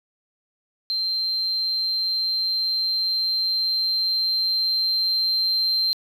sine tone with level ramp, 4141 Hz, C8, 19 cents flat, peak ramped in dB -21 to -17 dBFS, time 0.9-5.93 s, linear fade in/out 0 ms, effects tanh soft clip ceiling -16 dBFS + 9-bit

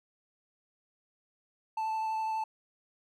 triangle tone with vibrato, 880 Hz, A5, in tune, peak -28 dBFS, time 1.77-2.44 s, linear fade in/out 5 ms, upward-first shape sine, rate 12 Hz, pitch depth 10 cents each way, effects none

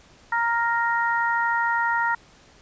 harmonic tone, 466.2 Hz, A#4, in tune, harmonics 2 / 3 / 4, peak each -23 / -25 / -26 dBFS, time 0.32-2.15 s, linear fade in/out 5 ms, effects pink hiss -53 dBFS RMS until 2.61 s + resampled to 16000 Hz

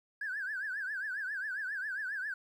triangle tone with vibrato, 1613 Hz, G6, 49 cents sharp, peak -31 dBFS, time 0.21-2.34 s, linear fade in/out 5 ms, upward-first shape triangle, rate 7.4 Hz, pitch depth 180 cents each way, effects tanh soft clip ceiling -32 dBFS + 12-bit

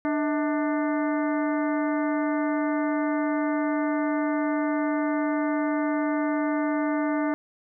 harmonic tone with a mistuned harmonic, 297.1 Hz, D4, 20 cents sharp, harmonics 1 / 2 / 3 / 4 / 5 / 6 / 7, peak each -24 / -30 / -34 / -36 / -38 / -40 / -41 dBFS, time 0.05-7.34 s, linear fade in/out 0 ms, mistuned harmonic 2, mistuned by +120 cents, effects none

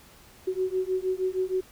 sine beating tone pair, 370 / 376.4 Hz, F#4 / F#4, 0 / +30 cents, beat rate 6.4 Hz, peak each -28 dBFS, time 0.47-1.61 s, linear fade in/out 10 ms, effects pink hiss -53 dBFS RMS until 1.71 s

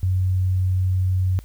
sine tone, 92.8 Hz, F#2, 6 cents sharp, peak -17 dBFS, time 0.03-1.39 s, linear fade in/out 0 ms, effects added 53 Hz sine -39 dBFS peak until 1.44 s + white hiss -55 dBFS RMS until 1.44 s

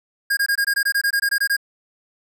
square tone bursts, 1624 Hz, G#6, 39 cents flat, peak -17 dBFS, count 14, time 0.3-1.567 s, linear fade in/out 10 ms, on 71 ms, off 21 ms, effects none

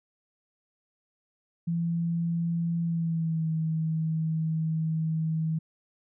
sine tone with pitch glide, 168.5 to 159.78 Hz, E3 to D#3, +38 to +46 cents, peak -25 dBFS, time 1.67-5.59 s, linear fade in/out 10 ms, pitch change -92 cents, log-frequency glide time 2.82-3.49 s, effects none

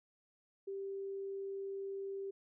sine tone, 392 Hz, G4, in tune, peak -39 dBFS, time 0.67-2.31 s, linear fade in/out 10 ms, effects none

